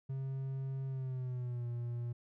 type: tone with pitch glide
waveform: triangle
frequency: 134.2 to 119.56 Hz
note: C3 to A#2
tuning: +44 to +44 cents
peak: -34 dBFS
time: 0.09-2.13 s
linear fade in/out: 10 ms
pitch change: -200 cents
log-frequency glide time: 0.87-1.67 s
effects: none